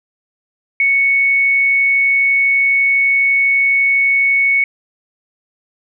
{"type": "tone", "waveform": "sine", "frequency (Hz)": 2217, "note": "C#7", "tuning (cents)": 0, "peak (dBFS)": -10, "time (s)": [0.8, 4.64], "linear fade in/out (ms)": 2, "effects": []}